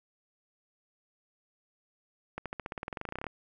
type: accelerating click train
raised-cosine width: 0.5 ms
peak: -21 dBFS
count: 20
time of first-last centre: 2.38-3.267 s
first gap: 77 ms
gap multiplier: 0.94
effects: none